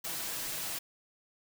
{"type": "noise with comb filter", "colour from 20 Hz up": "white", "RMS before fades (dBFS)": -37, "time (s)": [0.04, 0.79], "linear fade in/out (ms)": 10, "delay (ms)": 6.1, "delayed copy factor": 0.55, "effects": []}